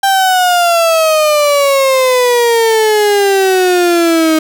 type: exponential sweep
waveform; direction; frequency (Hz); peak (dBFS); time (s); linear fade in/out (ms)
35% pulse; down; 791 to 312.7; -6; 0.03-4.39; 5
effects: none